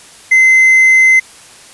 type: tone with hard clipping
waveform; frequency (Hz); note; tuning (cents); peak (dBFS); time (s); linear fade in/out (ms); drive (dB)
sine; 2060; C7; -28; -5; 0.31-1.2; 10; 2
effects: white hiss -38 dBFS RMS until 1.73 s + resampled to 24000 Hz